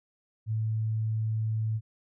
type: tone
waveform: sine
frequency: 110 Hz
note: A2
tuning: in tune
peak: -26 dBFS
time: 0.46-1.81 s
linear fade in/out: 50 ms
effects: none